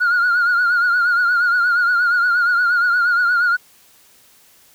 sine tone with vibrato, 1429 Hz, F6, 39 cents sharp, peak -11 dBFS, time 0-3.57 s, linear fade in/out 20 ms, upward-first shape triangle, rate 8.5 Hz, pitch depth 73 cents each way, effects tanh soft clip ceiling -11 dBFS + white hiss -51 dBFS RMS until 4.74 s

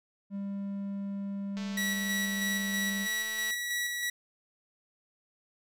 triangle tone, 198.7 Hz, G3, 24 cents sharp, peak -31 dBFS, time 0.3-3.08 s, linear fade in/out 50 ms
click train, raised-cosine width 0.2 ms, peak -28 dBFS, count 429, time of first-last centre 1.57-3.507 s, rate 221 Hz
sawtooth tone with tremolo, 1936 Hz, B6, 35 cents flat, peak -26 dBFS, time 1.77-4.1 s, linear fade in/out 5 ms, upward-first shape square, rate 3.1 Hz, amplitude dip 30%
effects none

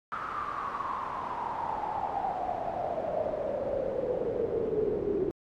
brown noise with band-pass filter sweep, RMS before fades -32 dBFS, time 0.12-5.31 s, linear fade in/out 0 ms, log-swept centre 1300 to 380 Hz, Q 9.6, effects AAC 64 kbps

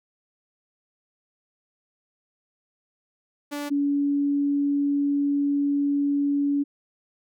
sawtooth / sine tone pair in turn, 290 / 284.5 Hz, D4 / C#4, -22 / +45 cents, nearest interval unison, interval 33 cents, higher first, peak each -25 / -20 dBFS, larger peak second, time 3.51-3.7 / 3.7-6.64 s, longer second, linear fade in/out 20 ms, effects none

